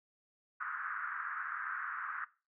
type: band-pass noise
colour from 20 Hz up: white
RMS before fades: -40 dBFS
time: 0.6-2.25 s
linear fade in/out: 10 ms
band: 1200 to 1600 Hz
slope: 48 dB/octave
effects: noise-tail reverb RT60 0.3 s tail -18 dB re dry